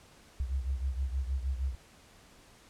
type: beating tone pair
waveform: sine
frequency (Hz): 64.9 / 71.3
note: C2 / C#2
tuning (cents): -13 / +49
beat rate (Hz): 6.4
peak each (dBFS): -31 / -36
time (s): 0.4-1.75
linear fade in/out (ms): 0
effects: pink hiss -58 dBFS RMS until 2.69 s + low-pass 10000 Hz 12 dB/octave